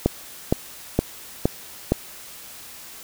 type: click train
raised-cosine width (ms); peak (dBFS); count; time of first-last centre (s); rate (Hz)
2; -3; 5; 0.06-1.92; 2.15
effects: white hiss -41 dBFS RMS until 3.03 s